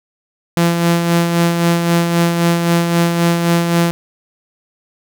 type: tone with tremolo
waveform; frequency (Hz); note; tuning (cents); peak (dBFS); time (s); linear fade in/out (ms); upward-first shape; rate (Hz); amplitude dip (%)
sawtooth; 170.2; F3; -44; -6; 0.57-3.91; 0; sine; 3.8; 45
effects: none